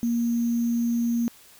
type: tone with sample-and-hold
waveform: sine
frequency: 235 Hz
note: A#3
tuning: 14 cents sharp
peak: -21 dBFS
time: 0.03-1.28 s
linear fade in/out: 0 ms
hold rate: 6300 Hz
effects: white hiss -52 dBFS RMS until 1.59 s